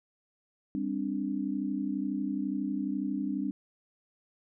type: chord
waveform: sine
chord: G suspended fourth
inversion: none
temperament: equal with one note detuned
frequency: 199.42 / 261.6 / 293.7 Hz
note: G3 / C4 / D4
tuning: +30 / 0 / 0 cents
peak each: -34 / -34 / -33 dBFS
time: 0.75-3.51 s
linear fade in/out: 0 ms
effects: none